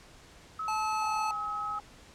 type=tone with pitch glide; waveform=sine; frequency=1288 to 1279.1 Hz; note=E6 to D#6; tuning=-41 to +47 cents; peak=-32 dBFS; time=0.59-1.79 s; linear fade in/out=5 ms; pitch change=-12 cents; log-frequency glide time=0.73-1.19 s
type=tone with vibrato; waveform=square; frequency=867 Hz; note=A5; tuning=26 cents flat; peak=-31 dBFS; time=0.68-1.31 s; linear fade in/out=2 ms; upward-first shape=sine; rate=20 Hz; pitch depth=8 cents each way
type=tone; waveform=sine; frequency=825 Hz; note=G#5; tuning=12 cents flat; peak=-39 dBFS; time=1.02-1.8 s; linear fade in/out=0 ms
effects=pink hiss -54 dBFS RMS until 2.14 s + low-pass 8000 Hz 12 dB/octave